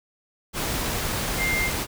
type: tone in noise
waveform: sine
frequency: 2100 Hz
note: C7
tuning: 6 cents sharp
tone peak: -23 dBFS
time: 1.37-1.71 s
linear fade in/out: 50 ms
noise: pink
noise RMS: -27 dBFS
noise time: 0.53-1.87 s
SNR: +1 dB
effects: none